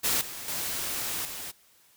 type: noise with level steps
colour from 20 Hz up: white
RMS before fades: -26 / -39 / -32 / -38 dBFS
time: 0.03-1.52 s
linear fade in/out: 20 ms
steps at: 0.21 / 0.48 / 1.25 s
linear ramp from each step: 2 ms
effects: white hiss -61 dBFS RMS until 1.96 s